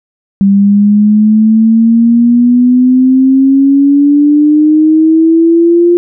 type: exponential sweep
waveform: sine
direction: up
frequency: 196 to 350 Hz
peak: -3 dBFS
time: 0.41-5.97 s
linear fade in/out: 0 ms
effects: none